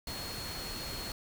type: tone in noise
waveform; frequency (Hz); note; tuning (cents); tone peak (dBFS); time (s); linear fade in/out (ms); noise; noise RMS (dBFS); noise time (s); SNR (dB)
sine; 4310; C#8; -49; -42; 0.07-1.12; 2; pink; -41; 0.07-1.12; -4
effects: none

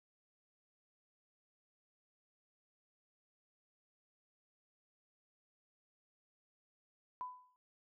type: tone with exponential decay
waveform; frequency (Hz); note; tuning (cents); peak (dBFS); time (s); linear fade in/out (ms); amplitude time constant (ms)
sine; 1000; B5; +21; -37; 7.21-7.56; 0; 76
effects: none

